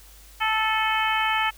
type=harmonic tone with a mistuned harmonic; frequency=438.3 Hz; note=A4; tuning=7 cents flat; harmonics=2 / 3 / 4 / 5 / 6 / 7; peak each=-25 / -27 / -28 / -29 / -30 / -30 dBFS; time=0.4-1.51 s; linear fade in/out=20 ms; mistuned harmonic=6; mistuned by=-37 cents; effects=added 50 Hz sine -48 dBFS peak until 1.57 s + white hiss -51 dBFS RMS until 1.57 s